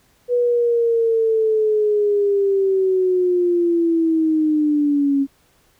sine linear sweep, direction down, 490.4 to 273.5 Hz, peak -14 dBFS, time 0.28-5.27 s, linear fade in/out 50 ms, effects pink hiss -58 dBFS RMS until 5.79 s

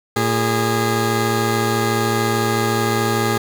15% pulse tone pair together, 113.7 / 409.9 Hz, A#2 / G#4, -43 / -23 cents, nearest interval octave + minor seventh, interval 2220 cents, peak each -13 / -13 dBFS, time 0.16-3.38 s, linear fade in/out 5 ms, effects 7-bit

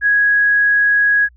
sine tone, 1661.2 Hz, G#6, in tune, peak -10 dBFS, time 0.01-1.29 s, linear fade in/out 50 ms, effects added 60 Hz sine -45 dBFS peak until 1.36 s

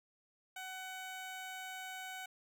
15% pulse tone, 750 Hz, F#5, 23 cents sharp, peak -37 dBFS, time 0.56-2.26 s, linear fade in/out 5 ms, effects none

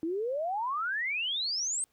sine exponential sweep, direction up, 311.1 to 8580 Hz, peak -29 dBFS, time 0.03-1.84 s, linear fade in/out 0 ms, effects pink hiss -72 dBFS RMS until 1.92 s + high-pass 60 Hz 12 dB/octave

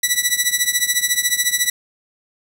10% pulse tone with tremolo, 1960 Hz, B6, 14 cents flat, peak -3 dBFS, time 0.03-1.7 s, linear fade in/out 5 ms, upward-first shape triangle, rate 14 Hz, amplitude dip 90%, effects 7-bit

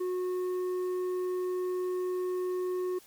sine tone with tanh clipping, 364.8 Hz, F#4, 24 cents flat, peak -30 dBFS, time 0-2.99 s, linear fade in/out 10 ms, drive 6 dB, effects white hiss -57 dBFS RMS until 3.06 s + MP3 96 kbps

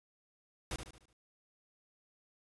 pink noise with echo, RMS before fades -38 dBFS, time 0.71-0.76 s, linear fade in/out 2 ms, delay 74 ms, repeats 5, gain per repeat -7 dB, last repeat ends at 1.13 s, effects resampled to 24000 Hz

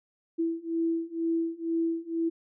sine beating tone pair, 329.6 / 331.7 Hz, E4 / E4, 0 / +11 cents, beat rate 2.1 Hz, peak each -30 / -29 dBFS, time 0.38-2.3 s, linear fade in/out 20 ms, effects none

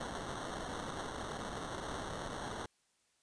violet noise with sample-and-hold, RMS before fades -42 dBFS, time 0-2.66 s, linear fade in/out 5 ms, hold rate 2450 Hz, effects white hiss -75 dBFS RMS until 3.22 s + resampled to 22050 Hz

